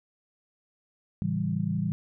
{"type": "chord", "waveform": "sine", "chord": "A dominant seventh", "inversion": "none", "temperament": "equal", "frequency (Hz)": [110, 138.59, 164.81, 196], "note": ["A2", "C#3", "E3", "G3"], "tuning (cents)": [0, 0, 0, 0], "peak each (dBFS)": [-33, -35, -29, -30], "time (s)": [1.22, 1.92], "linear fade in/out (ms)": 0, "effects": []}